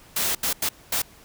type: noise bursts at uneven times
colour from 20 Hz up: white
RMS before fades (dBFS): -24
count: 4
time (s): 0.16-0.35 / 0.43-0.53 / 0.62-0.69 / 0.92-1.02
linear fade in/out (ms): 5
effects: pink hiss -51 dBFS RMS until 1.24 s